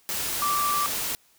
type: tone in noise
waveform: sine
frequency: 1169 Hz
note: D6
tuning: 8 cents flat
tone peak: -23 dBFS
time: 0.42-0.86 s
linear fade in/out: 0 ms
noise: white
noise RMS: -29 dBFS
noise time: 0.09-1.15 s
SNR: +3 dB
effects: white hiss -61 dBFS RMS until 1.38 s